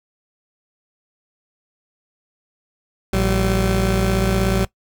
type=tone pair together; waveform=20% pulse; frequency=56.84 / 191.2 Hz; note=A#1 / G3; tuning=-43 / -43 cents; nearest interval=octave + major sixth; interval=2100 cents; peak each=-14 dBFS; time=3.13-4.65 s; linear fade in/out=5 ms; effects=noise-tail reverb RT60 0.1 s tail -19 dB re dry